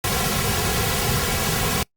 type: noise with comb filter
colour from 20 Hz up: pink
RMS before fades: -22 dBFS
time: 0.04-1.83 s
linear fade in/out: 2 ms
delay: 3.3 ms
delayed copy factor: -0.95
effects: noise-tail reverb RT60 0.1 s tail -25 dB re dry + Opus 48 kbps